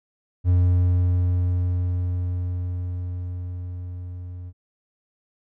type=tone with level ramp; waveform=triangle; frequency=89.4 Hz; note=F2; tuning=41 cents sharp; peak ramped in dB=-12 to -31 dBFS; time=0.44-4.53 s; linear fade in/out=50 ms; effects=none